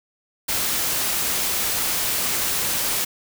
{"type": "noise", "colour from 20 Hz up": "white", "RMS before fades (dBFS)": -23, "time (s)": [0.48, 3.05], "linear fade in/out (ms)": 10, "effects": []}